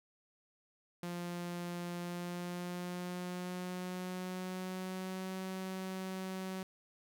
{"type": "tone with pitch glide", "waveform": "sawtooth", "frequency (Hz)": [174.61, 188.23], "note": ["F3", "F#3"], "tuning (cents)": [0, 30], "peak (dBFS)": -35, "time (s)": [1.03, 6.63], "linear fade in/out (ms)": 2, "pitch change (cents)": 130, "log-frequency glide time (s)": [1.99, 5.37], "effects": ["12-bit"]}